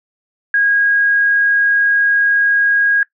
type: tone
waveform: sine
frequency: 1639 Hz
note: G#6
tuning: 23 cents flat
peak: -10 dBFS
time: 0.54-3.03 s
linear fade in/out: 2 ms
effects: noise-tail reverb RT60 0.1 s tail -20 dB re dry